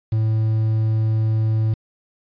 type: tone with quantisation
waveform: triangle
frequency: 110 Hz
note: A2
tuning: in tune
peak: -14 dBFS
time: 0.12-1.74 s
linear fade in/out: 5 ms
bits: 7
effects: resampled to 11025 Hz